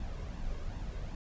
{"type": "noise with flanger", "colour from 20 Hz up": "brown", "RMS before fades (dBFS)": -38, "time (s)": [0, 1.15], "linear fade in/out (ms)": 2, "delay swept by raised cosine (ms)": [1.1, 1.88], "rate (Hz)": 2.6, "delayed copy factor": 0.5, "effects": ["resampled to 16000 Hz"]}